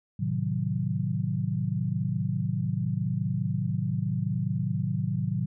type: chord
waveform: sine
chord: A diminished seventh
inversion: none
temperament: equal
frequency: 110 / 130.81 / 155.56 / 185 Hz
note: A2 / C3 / Eb3 / Gb3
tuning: 0 / 0 / 0 / 0 cents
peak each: -31 dBFS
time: 0.19-5.46 s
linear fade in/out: 10 ms
effects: none